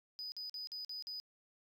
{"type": "tone bursts", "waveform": "sine", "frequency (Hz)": 4978, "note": "D#8", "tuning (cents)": 0, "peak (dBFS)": -39, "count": 6, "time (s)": [0.19, 1.2], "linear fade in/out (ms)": 0, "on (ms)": 130, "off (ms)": 46, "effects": ["tanh soft clip ceiling -40 dBFS", "13-bit"]}